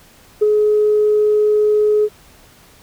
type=tone with ADSR envelope; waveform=sine; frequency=422.6 Hz; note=G#4; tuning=30 cents sharp; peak=-7 dBFS; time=0.41-2.09 s; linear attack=15 ms; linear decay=23 ms; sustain=-3 dB; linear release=49 ms; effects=tanh soft clip ceiling -5 dBFS + pink hiss -47 dBFS RMS until 2.82 s